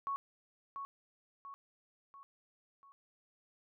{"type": "tone with echo", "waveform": "sine", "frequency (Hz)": 1108.7, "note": "C#6", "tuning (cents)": 0, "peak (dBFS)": -34, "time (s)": [0.07, 0.16], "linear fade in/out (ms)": 0, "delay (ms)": 690, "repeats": 4, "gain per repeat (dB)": -6, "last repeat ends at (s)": 2.92, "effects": []}